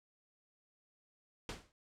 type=noise with exponential decay; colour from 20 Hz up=pink; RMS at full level=-39 dBFS; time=1.49-1.72 s; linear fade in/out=1 ms; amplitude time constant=50 ms; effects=low-pass 7000 Hz 12 dB/octave